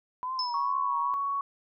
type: tone with vibrato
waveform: sine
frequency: 994 Hz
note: B5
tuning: 11 cents sharp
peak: -30 dBFS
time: 0.23-1.14 s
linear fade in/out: 0 ms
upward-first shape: triangle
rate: 2.3 Hz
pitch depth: 96 cents each way
type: tone with exponential decay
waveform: sine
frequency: 5230 Hz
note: E8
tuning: 15 cents flat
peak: -26 dBFS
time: 0.39-0.73 s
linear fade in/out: 1 ms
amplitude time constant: 72 ms
type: tone with pitch glide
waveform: sine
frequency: 1108.7 to 1116.4 Hz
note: C#6 to C#6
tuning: 0 to +12 cents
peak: -27 dBFS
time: 0.54-1.41 s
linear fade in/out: 2 ms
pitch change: +12 cents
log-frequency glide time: 0.97-1.14 s
effects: none